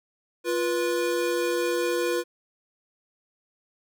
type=tone pair together; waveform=square; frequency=349.2 / 487.9 Hz; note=F4 / B4; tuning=0 / -21 cents; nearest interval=tritone; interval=579 cents; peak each=-27 dBFS; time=0.44-2.24 s; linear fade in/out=50 ms; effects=none